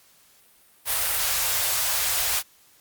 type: band-stop noise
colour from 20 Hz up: white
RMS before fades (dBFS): -24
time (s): 0.85-2.43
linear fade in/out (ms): 50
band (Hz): 110 to 540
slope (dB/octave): 24
effects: white hiss -57 dBFS RMS until 2.8 s + Opus 48 kbps